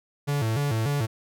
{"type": "tone with vibrato", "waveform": "45% pulse", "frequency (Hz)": 126.5, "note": "B2", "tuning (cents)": 42, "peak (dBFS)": -23, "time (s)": [0.27, 1.07], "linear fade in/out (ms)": 20, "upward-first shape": "square", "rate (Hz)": 3.4, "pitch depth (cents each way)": 220, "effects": []}